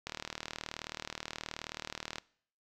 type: click train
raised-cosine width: 0.2 ms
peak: -20 dBFS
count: 83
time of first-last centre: 0.07-2.183 s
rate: 38.8 Hz
effects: noise-tail reverb RT60 0.6 s tail -22 dB re dry